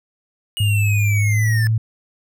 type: linear sweep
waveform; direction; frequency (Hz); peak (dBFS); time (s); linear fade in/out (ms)
square; down; 2900 to 1731; -23; 0.57-1.67; 0
type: tone with pitch glide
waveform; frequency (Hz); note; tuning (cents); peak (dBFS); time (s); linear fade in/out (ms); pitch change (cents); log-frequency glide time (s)
sine; 103.83 to 111.28; G#2 to A2; 0 to +20; -14; 0.6-1.78; 5; +120; 1.21-1.51
effects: none